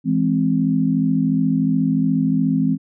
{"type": "chord", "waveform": "sine", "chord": "E augmented", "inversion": "none", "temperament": "equal", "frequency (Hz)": [164.81, 207.7, 261.6], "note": ["E3", "G#3", "B#3"], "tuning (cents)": [0, 0, 0], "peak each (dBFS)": [-20, -21, -18], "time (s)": [0.04, 2.78], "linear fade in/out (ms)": 50, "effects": []}